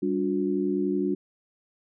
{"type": "tone cluster", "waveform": "sine", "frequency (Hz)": [196.6, 289.8, 360.6], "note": ["G3", "D4", "F#4"], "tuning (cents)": [5, -23, -45], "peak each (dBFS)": [-29, -27, -27], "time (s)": [0.02, 1.15], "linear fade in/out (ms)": 10, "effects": []}